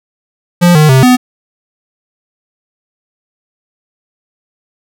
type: tone with pitch steps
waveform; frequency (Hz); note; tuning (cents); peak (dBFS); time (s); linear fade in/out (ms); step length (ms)
square; 175.2 / 153.1 / 131.7 / 250.7; F3 / D#3 / C3 / B3; +6 / -28 / +12 / +26; -4; 0.61-1.17; 20; 140
effects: none